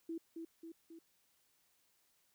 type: tone with echo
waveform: sine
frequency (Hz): 329.6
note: E4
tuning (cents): 0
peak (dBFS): -39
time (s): 0.09-0.18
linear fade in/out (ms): 5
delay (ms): 270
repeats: 3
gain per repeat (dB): -4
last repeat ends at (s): 0.99
effects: white hiss -75 dBFS RMS until 2.34 s